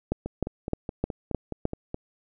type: two click trains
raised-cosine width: 2 ms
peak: -18 / -11 dBFS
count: 9 / 6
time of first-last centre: 0.26-1.944 / 0.12-1.654 s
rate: 4.75 / 3.26 Hz
effects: none